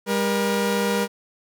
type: tone pair together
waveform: sawtooth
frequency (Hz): 200.4 / 476.6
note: G3 / A#4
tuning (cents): +38 / +38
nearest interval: octave + minor third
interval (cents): 1500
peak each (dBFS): -19 / -19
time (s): 0.06-1.08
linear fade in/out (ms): 50
effects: none